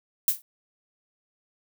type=noise with exponential decay; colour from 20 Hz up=violet; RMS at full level=-17 dBFS; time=0.28-0.42 s; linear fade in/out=1 ms; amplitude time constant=29 ms; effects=none